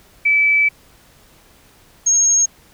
sine tone pair in turn, 2306 / 6522 Hz, D7 / G#8, -32 / -32 cents, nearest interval octave + tritone, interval 1800 cents, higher second, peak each -11 dBFS, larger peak neither, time 0.25-0.69 / 2.06-2.46 s, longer first, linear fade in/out 10 ms, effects pink hiss -50 dBFS RMS until 2.73 s

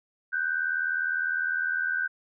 sine tone pair together, 1488.1 / 1568 Hz, F#6 / G6, +9 / 0 cents, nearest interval minor second, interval 91 cents, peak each -28 dBFS, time 0.32-2.08 s, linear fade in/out 20 ms, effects none

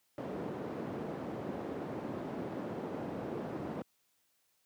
white band-pass noise, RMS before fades -40 dBFS, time 0.18-3.82 s, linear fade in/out 2 ms, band 150 to 450 Hz, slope 12 dB/octave, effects white hiss -75 dBFS RMS until 4.65 s + high-pass 60 Hz 12 dB/octave

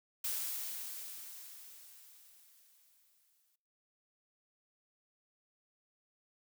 blue noise with exponential decay, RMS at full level -36 dBFS, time 0.24-3.56 s, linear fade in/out 5 ms, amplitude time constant 720 ms, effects noise-tail reverb RT60 0.8 s tail -23 dB re dry

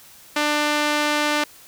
sawtooth tone with band-pass filter, 297.4 Hz, D4, 22 cents sharp, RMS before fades -21 dBFS, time 0.36-1.44 s, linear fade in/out 5 ms, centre 2400 Hz, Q 0.5, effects white hiss -47 dBFS RMS until 1.67 s

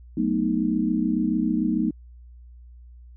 sine chord, B dominant seventh, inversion second, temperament equal, 185 / 220 / 246.9 / 311.1 Hz, F#3 / A3 / B3 / D#4, 0 / 0 / 0 / 0 cents, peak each -28 / -25 / -26 / -25 dBFS, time 0.17-1.91 s, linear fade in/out 5 ms, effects added 60 Hz sine -43 dBFS peak until 3.16 s

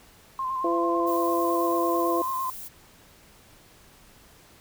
sine tone with vibrato, 1046.5 Hz, C6, in tune, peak -26 dBFS, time 0.39-2.5 s, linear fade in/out 2 ms, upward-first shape square, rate 9 Hz, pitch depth 26 cents each way
harmonic tone, 170 Hz, F3, 46 cents flat, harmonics 2 / 3 / 4, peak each -25 / -30 / -29 dBFS, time 0.64-2.22 s, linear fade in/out 5 ms
violet noise, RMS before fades -39 dBFS, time 1.06-2.69 s, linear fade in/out 20 ms
effects pink hiss -54 dBFS RMS until 4.6 s

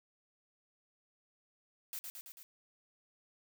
blue noise with echo, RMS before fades -42 dBFS, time 1.93-1.99 s, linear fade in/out 0 ms, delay 110 ms, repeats 4, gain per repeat -3 dB, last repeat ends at 2.43 s, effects none

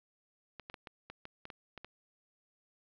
clicks, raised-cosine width 0.3 ms, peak -29 dBFS, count 10, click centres 0.597 / 0.699 / 0.742 / 0.872 / 1.1 / 1.254 / 1.454 / 1.502 / 1.777 / 1.846 s, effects low-pass 5000 Hz 12 dB/octave + 11-bit

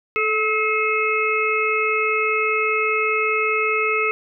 harmonic tone with a mistuned harmonic, 430 Hz, A4, 40 cents flat, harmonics 1 / 3 / 5 / 6, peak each -23 / -23 / -23 / -23 dBFS, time 0.16-4.11 s, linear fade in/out 0 ms, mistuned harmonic 1, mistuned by +20 cents, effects none

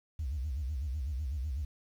sine tone with vibrato, 69.8 Hz, C#2, 13 cents sharp, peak -31 dBFS, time 0.19-1.65 s, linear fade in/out 5 ms, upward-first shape sine, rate 8 Hz, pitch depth 230 cents each way, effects tanh soft clip ceiling -28 dBFS + 10-bit

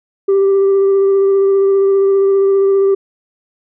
sine tone with vibrato, 392 Hz, G4, in tune, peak -6 dBFS, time 0.28-2.95 s, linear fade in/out 10 ms, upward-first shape sine, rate 15 Hz, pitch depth 13 cents each way, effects tanh soft clip ceiling -7 dBFS

